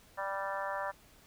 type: harmonic tone with a mistuned harmonic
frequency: 196 Hz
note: G3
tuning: in tune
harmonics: 3 / 4 / 5 / 6 / 7 / 8 / 9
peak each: -39 / -42 / -39 / -43 / -44 / -46 / -43 dBFS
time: 0.17-0.92 s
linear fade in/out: 20 ms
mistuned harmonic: 8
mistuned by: -23 cents
effects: pink hiss -61 dBFS RMS until 1.26 s